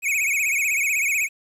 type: tone with vibrato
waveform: square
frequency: 2358 Hz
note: D7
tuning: 6 cents sharp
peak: -20 dBFS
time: 0.02-1.29 s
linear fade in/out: 50 ms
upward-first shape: sine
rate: 16 Hz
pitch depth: 150 cents each way
effects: resampled to 32000 Hz + 9-bit